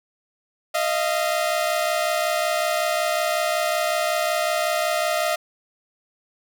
sawtooth tone pair together, 622.3 / 687.7 Hz, D#5 / F5, 0 / -27 cents, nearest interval major second, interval 173 cents, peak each -19 / -20 dBFS, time 0.74-5.36 s, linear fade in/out 10 ms, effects none

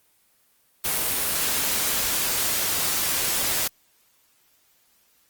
white noise, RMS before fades -24 dBFS, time 0.84-3.68 s, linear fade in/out 10 ms, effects white hiss -63 dBFS RMS until 5.29 s + Opus 24 kbps

